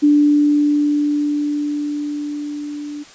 sine tone with level ramp, 293.7 Hz, D4, in tune, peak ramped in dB -8 to -26 dBFS, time 0.02-3.04 s, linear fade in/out 20 ms, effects white hiss -42 dBFS RMS until 3.14 s + resampled to 16000 Hz

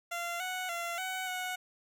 15% pulse tone with pitch steps, 689 / 739 / 685 / 749 / 736 Hz, F5 / F#5 / F5 / F#5 / F#5, -24 / -2 / -34 / +21 / -9 cents, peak -28 dBFS, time 0.11-1.56 s, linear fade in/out 10 ms, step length 290 ms, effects none

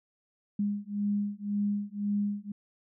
sine beating tone pair, 203.6 / 205.5 Hz, G#3 / G#3, -34 / -18 cents, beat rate 1.9 Hz, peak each -31 dBFS, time 0.59-2.52 s, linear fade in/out 5 ms, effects none

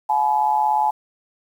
sine tone with amplitude modulation, 854 Hz, G#5, 48 cents sharp, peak -12 dBFS, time 0.09-0.91 s, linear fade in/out 10 ms, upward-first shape sine, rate 137 Hz, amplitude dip 80%, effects 8-bit

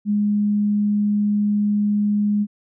sine tone, 207.1 Hz, G#3, 5 cents flat, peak -16 dBFS, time 0.05-2.47 s, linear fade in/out 50 ms, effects none

